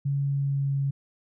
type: tone with pitch glide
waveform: sine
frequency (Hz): 140 to 138.47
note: C#3 to C#3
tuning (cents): +18 to -2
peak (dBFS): -23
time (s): 0.05-0.91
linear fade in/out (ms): 10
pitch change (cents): -20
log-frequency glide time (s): 0.23-0.77
effects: none